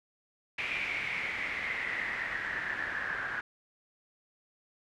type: noise with low-pass filter sweep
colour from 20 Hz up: white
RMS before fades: -35 dBFS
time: 0.58-3.41 s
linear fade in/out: 5 ms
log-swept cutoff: 2400 to 1600 Hz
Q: 8.3
effects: none